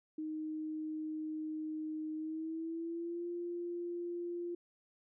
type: tone with pitch glide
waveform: sine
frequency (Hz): 311.1 to 347.2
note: D#4 to F4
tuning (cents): 0 to -10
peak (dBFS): -37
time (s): 0.18-4.55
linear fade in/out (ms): 5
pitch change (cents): +190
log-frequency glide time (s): 2.15-3.27
effects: none